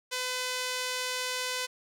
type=tone with band-pass filter; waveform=sawtooth; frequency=505 Hz; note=B4; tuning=39 cents sharp; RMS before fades=-33 dBFS; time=0.11-1.67 s; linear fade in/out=20 ms; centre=4900 Hz; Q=0.64; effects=none